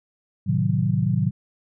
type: chord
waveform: sine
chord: A diminished seventh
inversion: none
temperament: equal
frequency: 110 / 130.81 / 155.56 / 185 Hz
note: A2 / C3 / Eb3 / Gb3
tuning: 0 / 0 / 0 / 0 cents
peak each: -24 dBFS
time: 0.46-1.31 s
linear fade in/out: 20 ms
effects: none